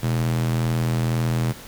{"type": "tone with high-pass filter", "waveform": "square", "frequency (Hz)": 41, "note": "E1", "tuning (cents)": -9, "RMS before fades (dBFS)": -22, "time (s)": [0.02, 1.53], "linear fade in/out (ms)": 20, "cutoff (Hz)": 130, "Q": 2.5, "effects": ["pink hiss -41 dBFS RMS until 1.67 s"]}